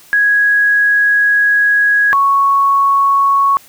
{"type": "tone pair in turn", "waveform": "sine", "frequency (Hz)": [1661.2, 1108.7], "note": ["G#6", "C#6"], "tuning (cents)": [0, 0], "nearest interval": "perfect fifth", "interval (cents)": 700, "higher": "first", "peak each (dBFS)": -8, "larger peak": "neither", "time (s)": [[0.13, 2.13], [2.13, 3.57]], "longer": "first", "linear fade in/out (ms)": 0, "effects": ["white hiss -43 dBFS RMS until 3.68 s"]}